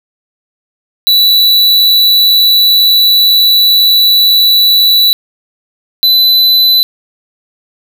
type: tone pair in turn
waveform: square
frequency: 3951 / 4006 Hz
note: B7 / B7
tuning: 0 / +24 cents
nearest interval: unison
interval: 24 cents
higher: second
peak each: -5 dBFS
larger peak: neither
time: 1.07-5.13 / 6.03-6.83 s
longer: first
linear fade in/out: 0 ms
effects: none